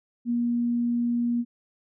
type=tone; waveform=sine; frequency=238.3 Hz; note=A#3; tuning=38 cents sharp; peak=-22 dBFS; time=0.25-1.45 s; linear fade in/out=50 ms; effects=none